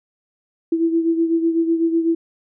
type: beating tone pair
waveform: sine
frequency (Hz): 329.6 / 337.6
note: E4 / E4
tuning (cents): 0 / +41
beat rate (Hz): 8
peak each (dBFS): -16 / -23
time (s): 0.72-2.15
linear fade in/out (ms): 5
effects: none